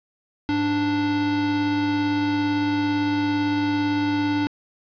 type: tone pair together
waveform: square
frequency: 103.83 / 293.7 Hz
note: G#2 / D4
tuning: 0 / 0 cents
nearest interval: octave + tritone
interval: 1800 cents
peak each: -32 / -21 dBFS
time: 0.49-4.47 s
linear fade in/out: 0 ms
effects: resampled to 11025 Hz + 8-bit